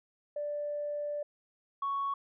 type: tone pair in turn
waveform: sine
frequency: 587.3 / 1111.1 Hz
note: D5 / C#6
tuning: 0 / +4 cents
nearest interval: major seventh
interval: 1104 cents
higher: second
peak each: -32 / -29 dBFS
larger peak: second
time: 0.36-1.23 / 1.82-2.14 s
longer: first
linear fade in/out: 5 ms
effects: tanh soft clip ceiling -26 dBFS